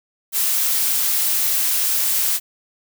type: noise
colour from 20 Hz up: blue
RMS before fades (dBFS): -19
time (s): 0.32-2.4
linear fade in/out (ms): 50
effects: none